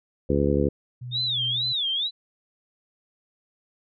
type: harmonic tone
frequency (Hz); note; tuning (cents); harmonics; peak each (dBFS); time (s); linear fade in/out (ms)
71.2; C#2; +47; 1 / 2 / 3 / 4 / 5 / 6 / 7; -27 / -27 / -27 / -27 / -27 / -27 / -27; 0.29-0.69; 10
type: tone with tremolo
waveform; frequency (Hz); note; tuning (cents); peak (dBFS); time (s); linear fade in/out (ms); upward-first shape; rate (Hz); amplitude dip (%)
sine; 123.47; B2; 0; -32; 1.01-1.73; 10; sine; 2.7; 40
type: tone with vibrato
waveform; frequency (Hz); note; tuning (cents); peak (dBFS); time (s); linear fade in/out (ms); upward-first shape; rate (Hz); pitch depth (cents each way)
sine; 3563; A7; +21; -23; 1.11-2.11; 50; sine; 2.2; 220
effects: none